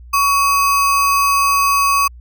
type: tone with sample-and-hold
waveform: sine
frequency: 1124 Hz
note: C#6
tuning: 24 cents sharp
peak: -11 dBFS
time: 0.13-2.08 s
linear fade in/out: 10 ms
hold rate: 3675 Hz
effects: added 60 Hz sine -35 dBFS peak until 2.2 s